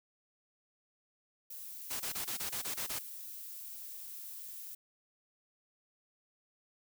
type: noise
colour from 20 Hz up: violet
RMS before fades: -46 dBFS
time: 1.5-4.75 s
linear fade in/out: 5 ms
type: noise bursts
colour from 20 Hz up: white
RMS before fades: -38 dBFS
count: 9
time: 1.9-2.992 s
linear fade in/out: 10 ms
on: 100 ms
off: 24 ms
effects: none